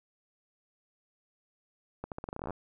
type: accelerating click train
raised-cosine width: 1 ms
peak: -23 dBFS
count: 15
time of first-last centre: 2.04-2.507 s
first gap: 78 ms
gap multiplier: 0.85
effects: none